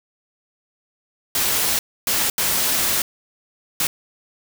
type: noise bursts at uneven times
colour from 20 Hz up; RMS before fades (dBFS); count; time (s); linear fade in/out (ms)
white; -20; 4; 1.35-1.79 / 2.07-2.3 / 2.38-3.02 / 3.8-3.87; 2
effects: none